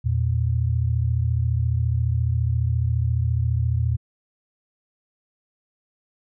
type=tone pair together; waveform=sine; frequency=83.3 / 117.8 Hz; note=E2 / A#2; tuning=+19 / +19 cents; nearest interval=tritone; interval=600 cents; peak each=-22 / -21 dBFS; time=0.04-3.97 s; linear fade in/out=20 ms; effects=none